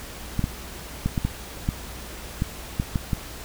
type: clicks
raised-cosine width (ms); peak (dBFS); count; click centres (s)
5; -10; 10; 0.393 / 0.441 / 1.06 / 1.178 / 1.25 / 1.689 / 2.421 / 2.799 / 2.958 / 3.132
effects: added 60 Hz sine -41 dBFS peak until 3.44 s + pink hiss -39 dBFS RMS until 3.44 s